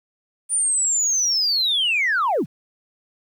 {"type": "linear sweep", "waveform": "sine", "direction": "down", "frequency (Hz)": [9397, 95.8], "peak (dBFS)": -16, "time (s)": [0.49, 2.46], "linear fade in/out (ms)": 50, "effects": ["tanh soft clip ceiling -14 dBFS", "9-bit"]}